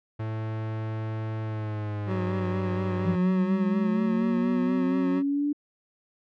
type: tone with pitch glide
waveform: 45% pulse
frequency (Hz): 110 to 99.14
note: A2 to G2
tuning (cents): 0 to +20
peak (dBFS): -29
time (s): 0.19-3.16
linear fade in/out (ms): 10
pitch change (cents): -180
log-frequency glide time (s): 1.42-2.46
type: tone with vibrato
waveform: 25% pulse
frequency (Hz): 185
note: F#3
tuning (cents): 0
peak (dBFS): -24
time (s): 2.06-5.23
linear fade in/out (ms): 50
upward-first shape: sine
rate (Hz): 4.2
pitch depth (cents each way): 30
type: linear sweep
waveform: sine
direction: up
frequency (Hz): 171.9 to 293.7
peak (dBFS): -23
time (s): 3.05-5.53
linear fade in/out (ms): 10
effects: low-pass 2000 Hz 12 dB/octave